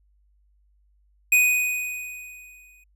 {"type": "tone with exponential decay", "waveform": "square", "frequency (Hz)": 2489, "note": "D#7", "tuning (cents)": 0, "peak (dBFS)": -14, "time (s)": [1.32, 2.84], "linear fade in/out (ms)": 5, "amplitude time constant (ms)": 330, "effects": ["added 50 Hz sine -59 dBFS peak until 2.95 s"]}